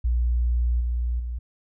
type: tone with level steps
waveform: sine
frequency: 59.8 Hz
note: A#1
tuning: 45 cents sharp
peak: -19 / -22 / -27 dBFS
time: 0.04-1.39 s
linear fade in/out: 10 ms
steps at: 0.8 / 1.19 s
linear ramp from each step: 10 ms
effects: none